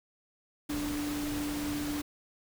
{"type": "tone in noise", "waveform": "sine", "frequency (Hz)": 293.7, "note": "D4", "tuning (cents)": 0, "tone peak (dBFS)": -32, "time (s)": [0.69, 2.02], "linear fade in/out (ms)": 10, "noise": "pink", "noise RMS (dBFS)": -39, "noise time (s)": [0.69, 2.02], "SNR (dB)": 4, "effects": []}